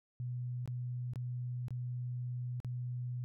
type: tone with dropouts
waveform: sine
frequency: 123.47 Hz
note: B2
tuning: in tune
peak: -36 dBFS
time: 0.2-3.24 s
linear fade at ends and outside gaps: 0 ms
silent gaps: 0.658-0.676 / 1.135-1.158 / 1.683-1.706 / 2.602-2.647 s
effects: none